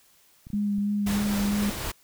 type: clicks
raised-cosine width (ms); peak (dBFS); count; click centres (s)
5; -30; 5; 0.469 / 0.503 / 0.543 / 0.784 / 1.075
type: tone with vibrato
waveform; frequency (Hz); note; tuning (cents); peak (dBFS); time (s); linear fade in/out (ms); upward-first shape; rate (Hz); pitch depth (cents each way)
sine; 204.2; G#3; -29; -23; 0.53-1.7; 5; sine; 3.1; 18
type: noise with tremolo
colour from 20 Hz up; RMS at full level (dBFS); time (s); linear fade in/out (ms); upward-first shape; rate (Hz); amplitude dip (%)
pink; -31; 1.06-1.92; 10; triangle; 3.9; 30
effects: white hiss -60 dBFS RMS until 2.03 s